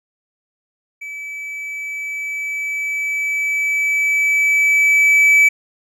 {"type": "tone with level ramp", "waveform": "triangle", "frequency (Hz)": 2300, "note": "D7", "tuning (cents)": -37, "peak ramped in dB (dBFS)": [-26, -6], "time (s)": [1.01, 5.49], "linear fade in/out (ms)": 10, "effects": []}